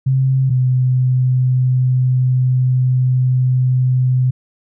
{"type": "tone pair in turn", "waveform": "sine", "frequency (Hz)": [132.4, 127.67], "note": ["C3", "C3"], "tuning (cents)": [21, -42], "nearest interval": "minor second", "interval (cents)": 63, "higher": "first", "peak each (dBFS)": -11, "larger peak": "neither", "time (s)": [[0.06, 0.5], [0.5, 4.31]], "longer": "second", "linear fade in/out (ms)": 10, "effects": []}